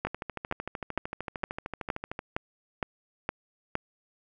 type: two click trains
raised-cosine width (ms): 0.5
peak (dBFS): -13 / -19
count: 9 / 29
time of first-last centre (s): 0.05-3.754 / 0.07-2.191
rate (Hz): 2.16 / 13.2
effects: none